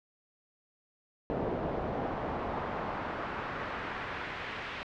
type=noise with band-pass filter sweep; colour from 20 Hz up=brown; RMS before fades=-36 dBFS; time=1.3-4.83 s; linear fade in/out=0 ms; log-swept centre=520 to 2400 Hz; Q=1.1; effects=low-pass 4000 Hz 12 dB/octave